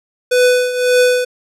square tone with tremolo, 497.7 Hz, B4, 13 cents sharp, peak -8 dBFS, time 0.31-1.25 s, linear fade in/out 10 ms, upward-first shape triangle, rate 1.8 Hz, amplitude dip 75%, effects low-pass 12000 Hz 12 dB/octave

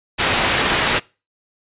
white low-pass noise, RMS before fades -18 dBFS, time 0.18-1 s, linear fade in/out 20 ms, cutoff 3100 Hz, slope 12 dB/octave, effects noise-tail reverb RT60 0.3 s tail -23 dB re dry + resampled to 8000 Hz

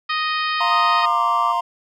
harmonic tone, 622.3 Hz, D#5, in tune, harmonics 2 / 3 / 4 / 5 / 6 / 7 / 8, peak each -22 / -26 / -28 / -30 / -32 / -33 / -34 dBFS, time 0.09-1.06 s, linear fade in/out 10 ms
triangle chord, F suspended fourth, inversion none, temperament just, 698.5 / 931.3 / 1047.7 Hz, F5 / Bb5 / C6, 0 / -2 / +2 cents, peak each -23 / -20 / -20 dBFS, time 0.6-1.61 s, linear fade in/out 10 ms
sine tone with pitch glide, 1244.5 to 1167.9 Hz, D#6 to D6, 0 to -10 cents, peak -19 dBFS, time 0.7-1.53 s, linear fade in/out 20 ms, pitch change -110 cents, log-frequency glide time 0.98-1.22 s
effects none

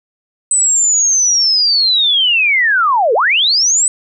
sine linear two-way sweep, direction down then up, 8130 to 415.3 to 8130 Hz, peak -9 dBFS, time 0.51-3.88 s, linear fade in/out 2 ms, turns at 3.14 s, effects none

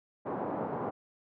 white band-pass noise, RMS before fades -35 dBFS, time 0.25-0.91 s, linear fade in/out 20 ms, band 130 to 910 Hz, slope 24 dB/octave, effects none

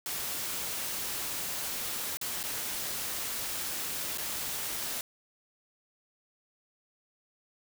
white noise with dropouts, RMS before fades -35 dBFS, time 0.06-5.01 s, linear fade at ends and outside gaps 1 ms, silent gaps 2.171-2.213 / 2.43-2.437 / 4.175-4.182 s, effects none

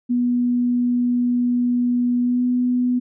sine tone with pitch glide, 244.2 to 247.8 Hz, B3 to B3, -19 to +6 cents, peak -16 dBFS, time 0.09-3 s, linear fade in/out 20 ms, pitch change +25 cents, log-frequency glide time 2.21-2.43 s, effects none

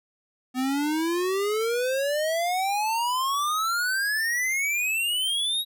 square exponential sweep, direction up, 250.8 to 3845 Hz, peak -24 dBFS, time 0.54-5.65 s, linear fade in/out 50 ms, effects none

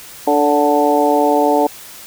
harmonic tone with a mistuned harmonic, 146.83 Hz, D3, in tune, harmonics 2 / 3 / 4 / 5 / 6, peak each -17 / -17 / -17 / -17 / -17 dBFS, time 0.27-1.67 s, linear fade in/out 5 ms, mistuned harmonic 4, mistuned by -25 cents, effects white hiss -36 dBFS RMS until 2.06 s

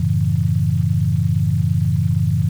sine chord, F# minor seventh, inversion none, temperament equal, 92.5 / 110 / 138.59 / 164.81 Hz, F#2 / A2 / C#3 / E3, 0 / 0 / 0 / 0 cents, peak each -20 dBFS, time 0-2.49 s, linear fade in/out 5 ms, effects 7-bit

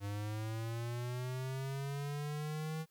square linear sweep, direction up, 100 to 160 Hz, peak -38 dBFS, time 0-2.86 s, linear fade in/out 50 ms, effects white hiss -75 dBFS RMS until 2.9 s

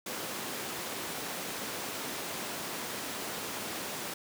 pink high-pass noise, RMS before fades -38 dBFS, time 0.06-4.14 s, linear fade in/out 5 ms, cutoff 230 Hz, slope 12 dB/octave, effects none

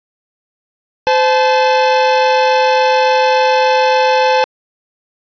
45% pulse tone pair together, 514.9 / 866 Hz, C5 / A5, -28 / -28 cents, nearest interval major sixth, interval 900 cents, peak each -12 dBFS, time 1.07-4.44 s, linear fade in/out 0 ms, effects resampled to 11025 Hz + 8-bit

